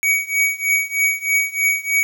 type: tone with tremolo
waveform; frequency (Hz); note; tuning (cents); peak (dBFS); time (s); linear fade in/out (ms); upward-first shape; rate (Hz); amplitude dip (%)
square; 2257; C#7; +31; -13; 0.03-2.03; 0; triangle; 3.2; 95
effects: 8-bit